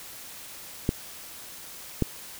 clicks, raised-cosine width 3 ms, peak -9 dBFS, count 2, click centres 0.891 / 2.023 s, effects white hiss -43 dBFS RMS until 2.39 s

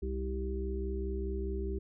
harmonic tone with a mistuned harmonic, 64.8 Hz, C2, 16 cents flat, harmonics 1 / 3 / 5 / 6, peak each -34 / -43 / -44 / -38 dBFS, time 0.02-1.79 s, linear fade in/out 10 ms, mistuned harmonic 3, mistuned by +42 cents, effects none

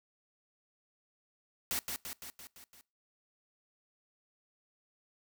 white noise with echo, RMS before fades -34 dBFS, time 1.71-1.79 s, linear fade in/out 0 ms, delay 170 ms, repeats 6, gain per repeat -4 dB, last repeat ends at 2.81 s, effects noise-tail reverb RT60 0.3 s tail -23 dB re dry

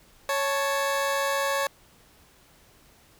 20% pulse tone pair together, 554.4 / 878.9 Hz, C#5 / A5, 0 / -2 cents, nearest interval minor sixth, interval 798 cents, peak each -20 / -26 dBFS, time 0.29-1.67 s, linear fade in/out 2 ms, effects pink hiss -57 dBFS RMS until 3.19 s

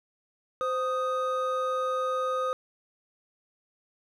triangle tone pair together, 517.5 / 1244.5 Hz, C5 / D#6, -19 / 0 cents, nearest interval octave + minor third, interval 1519 cents, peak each -27 / -27 dBFS, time 0.61-2.53 s, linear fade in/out 0 ms, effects none

